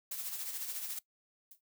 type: noise with tremolo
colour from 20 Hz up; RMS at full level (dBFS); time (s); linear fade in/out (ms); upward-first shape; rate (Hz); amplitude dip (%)
blue; -38; 0.11-0.99; 5; sine; 14; 50
type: noise with exponential decay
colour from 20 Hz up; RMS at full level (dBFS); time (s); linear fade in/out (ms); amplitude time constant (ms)
violet; -48; 1.51-1.61; 5; 20
effects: noise-tail reverb RT60 0.1 s tail -20 dB re dry